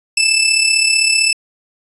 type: tone with amplitude modulation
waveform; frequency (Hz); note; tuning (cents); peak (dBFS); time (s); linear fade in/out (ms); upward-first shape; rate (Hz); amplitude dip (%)
20% pulse; 2637; E7; 0; -4; 0.17-1.33; 5; sine; 35.6; 55
effects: resampled to 32000 Hz